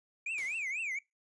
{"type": "tone with vibrato", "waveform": "triangle", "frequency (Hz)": 2349, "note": "D7", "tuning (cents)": 0, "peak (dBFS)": -32, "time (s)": [0.26, 0.99], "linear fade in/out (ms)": 5, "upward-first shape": "triangle", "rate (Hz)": 4.1, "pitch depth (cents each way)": 280}
{"type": "noise with exponential decay", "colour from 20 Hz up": "white", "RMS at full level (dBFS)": -47, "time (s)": [0.38, 0.94], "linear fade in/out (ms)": 0, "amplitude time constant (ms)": 120}
{"effects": ["noise-tail reverb RT60 0.2 s tail -23 dB re dry", "resampled to 22050 Hz"]}